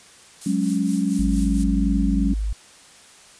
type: noise with tremolo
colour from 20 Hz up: violet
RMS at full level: -30 dBFS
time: 0.41-1.64 s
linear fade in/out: 5 ms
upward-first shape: sine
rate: 4.3 Hz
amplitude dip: 60%
type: chord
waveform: sine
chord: F# suspended second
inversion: none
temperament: equal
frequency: 185 / 207.7 / 277.2 Hz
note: F#3 / G#3 / C#4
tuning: 0 / 0 / 0 cents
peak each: -23 dBFS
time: 0.46-2.34 s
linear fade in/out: 5 ms
type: tone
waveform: sine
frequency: 52.3 Hz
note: G#1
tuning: 13 cents sharp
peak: -21 dBFS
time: 1.19-2.53 s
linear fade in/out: 5 ms
effects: white hiss -48 dBFS RMS until 3.39 s + resampled to 22050 Hz